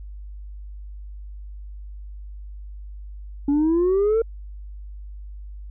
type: exponential sweep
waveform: sine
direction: up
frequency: 280 to 461.7 Hz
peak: -14 dBFS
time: 3.48-4.22 s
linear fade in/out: 5 ms
effects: tanh soft clip ceiling -15 dBFS + added 50 Hz sine -34 dBFS peak until 5.7 s